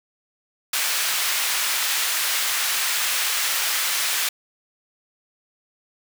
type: high-pass noise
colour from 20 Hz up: pink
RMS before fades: -23 dBFS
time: 0.73-4.29 s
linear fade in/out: 5 ms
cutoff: 1600 Hz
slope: 12 dB/octave
effects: none